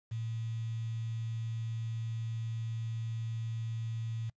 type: tone with quantisation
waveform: sine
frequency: 113.5 Hz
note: A#2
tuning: 46 cents flat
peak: -34 dBFS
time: 0.11-4.3 s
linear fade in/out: 10 ms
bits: 9
effects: noise-tail reverb RT60 0.1 s tail -23 dB re dry + resampled to 16000 Hz